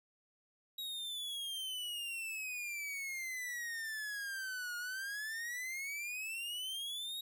45% pulse exponential two-way sweep, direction down then up, 3830 to 1428 to 3814 Hz, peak -39 dBFS, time 0.78-7.21 s, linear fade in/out 5 ms, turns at 4.77 s, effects none

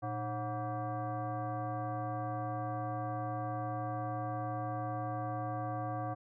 sine tone with frequency modulation, 306.6 Hz, D#4, 25 cents flat, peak -34 dBFS, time 0.02-6.15 s, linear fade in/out 20 ms, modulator 423 Hz, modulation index 1.8, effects none

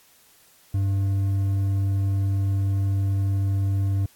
triangle tone with hard clipping, 98 Hz, G2, in tune, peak -21 dBFS, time 0.74-4.06 s, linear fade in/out 5 ms, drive 7 dB, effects white hiss -56 dBFS RMS until 4.15 s + AAC 64 kbps

